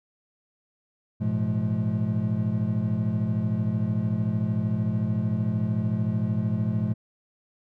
triangle tone cluster, 107 / 120.3 / 173.3 / 212.5 Hz, A2 / B2 / F3 / G#3, -48 / -45 / -13 / +40 cents, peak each -26 / -26 / -29 / -26 dBFS, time 1.2-6.94 s, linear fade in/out 20 ms, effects none

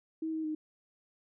sine tone with pitch steps, 319.9 / 317.2 / 309.2 Hz, D#4 / D#4 / D#4, +48 / +33 / -11 cents, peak -32 dBFS, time 0.22-0.55 s, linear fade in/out 5 ms, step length 110 ms, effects none

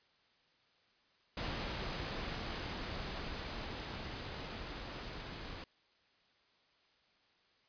pink noise with level ramp, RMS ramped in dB -39 to -46 dBFS, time 1.37-5.64 s, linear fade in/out 2 ms, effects white hiss -71 dBFS RMS until 7.68 s + resampled to 11025 Hz

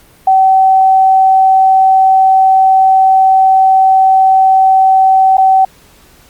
sine tone with dropouts, 764 Hz, G5, 45 cents flat, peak -4 dBFS, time 0.27-5.65 s, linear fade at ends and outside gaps 5 ms, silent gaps 5.371-5.38 s, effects pink hiss -44 dBFS RMS until 6.29 s + Opus 48 kbps

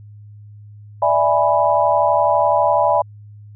sine chord, E dominant seventh, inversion third, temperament equal, 587.3 / 659.3 / 830.6 / 987.8 Hz, D5 / E5 / G#5 / B5, 0 / 0 / 0 / 0 cents, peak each -18 dBFS, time 1.02-3.02 s, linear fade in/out 5 ms, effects added 104 Hz sine -37 dBFS peak until 3.55 s

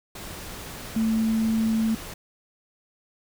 sine tone in noise, 222.4 Hz, A3, 19 cents sharp, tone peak -20 dBFS, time 0.96-1.95 s, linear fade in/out 5 ms, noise pink, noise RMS -38 dBFS, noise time 0.15-2.14 s, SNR +15 dB, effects none

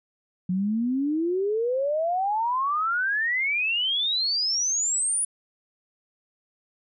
sine exponential sweep, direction up, 177.8 to 9956 Hz, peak -22 dBFS, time 0.49-5.25 s, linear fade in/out 5 ms, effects none

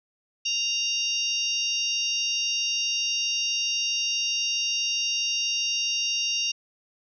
harmonic tone with a mistuned harmonic, 932.3 Hz, A#5, in tune, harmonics 3 / 4 / 5 / 6 / 7, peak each -27 / -34 / -35 / -28 / -38 dBFS, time 0.45-6.52 s, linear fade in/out 10 ms, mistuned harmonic 7, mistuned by -86 cents, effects none

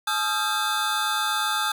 square tone cluster, 853 / 1246 / 1354 / 1590 / 3544 Hz, G#5 / D#6 / E6 / G6 / A7, +46 / +2 / +46 / +24 / +12 cents, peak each -30 dBFS, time 0.07-1.72 s, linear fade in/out 5 ms, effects none

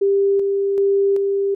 sine tone with tremolo, 396.3 Hz, G4, 19 cents sharp, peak -13 dBFS, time 0.01-1.55 s, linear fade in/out 10 ms, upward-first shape square, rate 1.3 Hz, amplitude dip 30%, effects none

